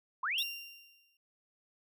sine linear sweep, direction up, 932.3 to 3931 Hz, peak -31 dBFS, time 0.23-0.43 s, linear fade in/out 5 ms
30% pulse tone with exponential decay, 2778 Hz, F7, 10 cents flat, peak -30 dBFS, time 0.38-1.17 s, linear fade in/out 2 ms, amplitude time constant 170 ms
effects none

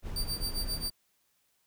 brown noise, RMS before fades -36 dBFS, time 0.02-0.91 s, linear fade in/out 50 ms
sawtooth tone with tremolo, 4649 Hz, D8, 18 cents flat, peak -28 dBFS, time 0.16-0.9 s, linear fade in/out 2 ms, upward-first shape sine, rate 7.5 Hz, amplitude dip 90%
effects white hiss -73 dBFS RMS until 1.66 s

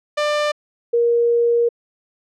sawtooth / sine tone pair in turn, 595 / 471.4 Hz, D5 / A#4, +22 / +19 cents, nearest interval major third, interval 403 cents, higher first, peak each -13 dBFS, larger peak neither, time 0.17-0.52 / 0.93-1.69 s, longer second, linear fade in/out 10 ms, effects low-pass 5000 Hz 12 dB/octave

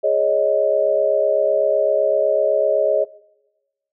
sine chord, Ab suspended fourth, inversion none, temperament equal, 415.3 / 554.4 / 622.3 Hz, Ab4 / Db5 / Eb5, 0 / 0 / 0 cents, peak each -22 / -18 / -17 dBFS, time 0.03-3.05 s, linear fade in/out 20 ms, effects noise-tail reverb RT60 1.0 s tail -21 dB re dry

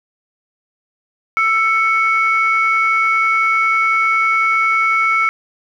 sine tone pair together, 1327.1 / 2217 Hz, E6 / C#7, +11 / 0 cents, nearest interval major sixth, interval 889 cents, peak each -14 dBFS, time 1.37-5.29 s, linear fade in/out 0 ms, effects tanh soft clip ceiling -5 dBFS + 8-bit

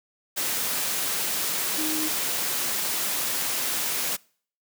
sine tone in noise, 311.1 Hz, D#4, in tune, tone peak -29 dBFS, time 1.77-2.09 s, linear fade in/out 20 ms, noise white, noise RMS -27 dBFS, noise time 0.36-4.17 s, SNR -5 dB, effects noise-tail reverb RT60 0.5 s tail -25 dB re dry + high-pass 150 Hz 12 dB/octave

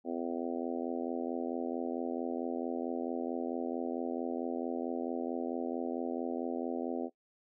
harmonic tone, 84.5 Hz, E2, 43 cents sharp, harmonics 3 / 4 / 5 / 6 / 7 / 8 / 9, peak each -37 / -39 / -41 / -43 / -44 / -45 / -46 dBFS, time 0.04-7.1 s, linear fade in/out 50 ms, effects noise-tail reverb RT60 0.1 s tail -19 dB re dry

